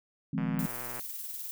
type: chord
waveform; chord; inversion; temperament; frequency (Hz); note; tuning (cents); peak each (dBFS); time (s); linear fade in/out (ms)
sine; F minor seventh; third; equal with one note detuned; 155.56 / 174.61 / 211.8 / 261.6; Eb3 / F3 / Ab3 / C4; 0 / 0 / +34 / 0; -34; 0.33-0.66; 5
type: click train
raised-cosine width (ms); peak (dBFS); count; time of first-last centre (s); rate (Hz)
0.5; -27; 76; 0.38-0.995; 122
type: noise with tremolo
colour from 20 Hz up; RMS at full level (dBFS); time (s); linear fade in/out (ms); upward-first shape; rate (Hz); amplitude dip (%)
violet; -38; 0.59-1.51; 0; square; 20; 35
effects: none